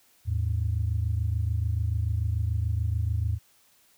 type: tone pair together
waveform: sine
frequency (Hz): 80.3 / 107.19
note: E2 / A2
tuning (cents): -45 / -45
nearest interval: perfect fourth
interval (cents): 500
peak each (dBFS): -26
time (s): 0.25-3.39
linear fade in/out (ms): 50
effects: tanh soft clip ceiling -17 dBFS + white hiss -62 dBFS RMS until 3.97 s